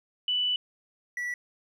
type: tone pair in turn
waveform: sine / triangle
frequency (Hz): 2975 / 1951.4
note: F#7 / B6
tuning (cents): +9 / -21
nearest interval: perfect fifth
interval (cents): 730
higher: first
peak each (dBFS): -24 / -28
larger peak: first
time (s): 0.28-0.56 / 1.17-1.34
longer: first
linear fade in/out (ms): 2
effects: none